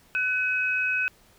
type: tone pair together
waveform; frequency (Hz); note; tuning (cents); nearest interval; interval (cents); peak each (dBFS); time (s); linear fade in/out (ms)
sine; 1500 / 2546; F#6 / D#7; +23 / +39; major sixth; 916; -26 / -25; 0.15-1.08; 0
effects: pink hiss -58 dBFS RMS until 1.38 s